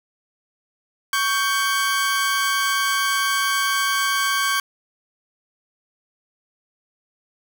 sawtooth tone pair together, 1118 / 1566.1 Hz, C#6 / G6, +14 / -2 cents, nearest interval tritone, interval 584 cents, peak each -18 dBFS, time 1.13-4.6 s, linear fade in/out 2 ms, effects none

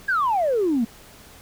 sine exponential sweep, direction down, 1661.2 to 216.1 Hz, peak -17 dBFS, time 0.08-0.85 s, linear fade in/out 10 ms, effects tanh soft clip ceiling -14 dBFS + pink hiss -47 dBFS RMS until 1.41 s

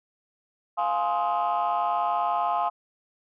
sine chord, F minor seventh, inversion none, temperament just, 698.5 / 838.1 / 1047.7 / 1257.2 Hz, F5 / Ab5 / C6 / Eb6, 0 / +16 / +2 / +18 cents, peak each -26 / -26 / -27 / -30 dBFS, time 0.77-2.7 s, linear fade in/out 20 ms, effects tanh soft clip ceiling -17 dBFS

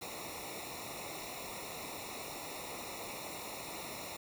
pink noise with comb filter, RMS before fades -44 dBFS, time 0.01-4.17 s, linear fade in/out 10 ms, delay 0.63 ms, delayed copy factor -0.95, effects none

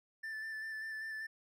triangle tone with vibrato, 1764 Hz, A6, 4 cents sharp, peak -38 dBFS, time 0.23-1.27 s, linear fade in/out 10 ms, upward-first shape square, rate 5.1 Hz, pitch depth 16 cents each way, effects none

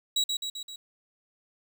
35% pulse tone with echo, 3880 Hz, B7, 31 cents flat, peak -21 dBFS, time 0.16-0.24 s, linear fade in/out 5 ms, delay 130 ms, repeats 4, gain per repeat -4 dB, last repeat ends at 0.76 s, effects 10-bit

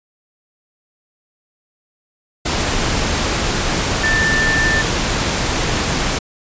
sine tone in noise, 1777 Hz, A6, 17 cents sharp, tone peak -15 dBFS, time 4.03-4.82 s, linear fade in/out 10 ms, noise pink, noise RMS -18 dBFS, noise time 2.45-6.19 s, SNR 0 dB, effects resampled to 16000 Hz

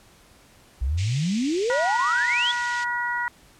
sine exponential sweep, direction up, 58.8 to 3520 Hz, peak -21 dBFS, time 0.81-2.52 s, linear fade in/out 10 ms
pink band-pass noise, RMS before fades -38 dBFS, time 0.97-2.85 s, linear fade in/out 20 ms, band 2100 to 7800 Hz, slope 48 dB/octave
harmonic tone, 481.9 Hz, B4, 43 cents flat, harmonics 2 / 3 / 4, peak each -28 / -28 / -28 dBFS, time 1.7-3.28 s, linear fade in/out 0 ms
effects pink hiss -54 dBFS RMS until 3.59 s + low-pass 12000 Hz 12 dB/octave

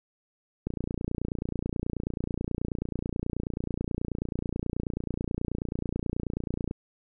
click train, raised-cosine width 3 ms, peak -17 dBFS, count 178, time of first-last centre 0.67-6.711 s, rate 29.3 Hz, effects none

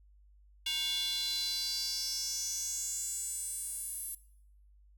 square tone with high-pass filter sweep, 313 Hz, D#4, 10 cents sharp, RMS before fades -36 dBFS, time 0.66-4.15 s, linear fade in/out 5 ms, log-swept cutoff 3100 to 11000 Hz, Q 5.4, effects noise-tail reverb RT60 0.7 s tail -19 dB re dry + added 50 Hz sine -58 dBFS peak until 4.97 s

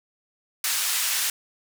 white band-pass noise, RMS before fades -25 dBFS, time 0.64-1.3 s, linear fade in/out 2 ms, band 1300 to 13000 Hz, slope 12 dB/octave, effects none

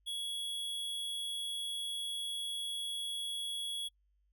square tone, 3350 Hz, G#7, 14 cents sharp, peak -37 dBFS, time 0.06-3.89 s, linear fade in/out 20 ms, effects noise-tail reverb RT60 0.1 s tail -26 dB re dry + added 50 Hz sine -70 dBFS peak until 4.32 s

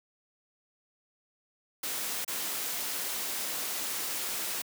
white noise with dropouts, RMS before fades -34 dBFS, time 1.83-4.62 s, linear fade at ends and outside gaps 5 ms, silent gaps 2.247-2.278 s, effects high-pass 200 Hz 12 dB/octave

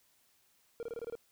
triangle tone bursts, 466.2 Hz, A#4, in tune, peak -35 dBFS, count 7, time 0.8-1.153 s, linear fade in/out 0 ms, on 29 ms, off 25 ms, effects white hiss -70 dBFS RMS until 1.31 s

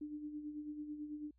sine tone with tremolo, 298.8 Hz, D4, 30 cents sharp, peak -40 dBFS, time 0.01-1.31 s, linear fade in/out 5 ms, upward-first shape sine, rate 9.1 Hz, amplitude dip 55%, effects added 60 Hz sine -69 dBFS peak until 1.38 s

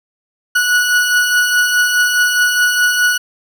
40% pulse beating tone pair, 1464 / 1468.8 Hz, F#6 / F#6, -19 / -13 cents, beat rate 4.8 Hz, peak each -19 / -11 dBFS, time 0.55-3.18 s, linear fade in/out 10 ms, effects none

